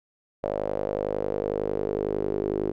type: tone with band-pass filter sweep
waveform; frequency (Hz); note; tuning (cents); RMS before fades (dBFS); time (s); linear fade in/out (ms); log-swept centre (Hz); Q
sawtooth; 51; G#1; -31; -28; 0.43-2.72; 10; 570 to 380; 4.7
effects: none